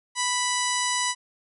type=harmonic tone; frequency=988 Hz; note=B5; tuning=in tune; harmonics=1 / 2 / 3 / 4 / 5 / 6 / 7 / 8 / 9 / 10; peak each=-28 / -30 / -33 / -33 / -35 / -32 / -37 / -33 / -36 / -37 dBFS; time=0.15-1.15 s; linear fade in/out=50 ms; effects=none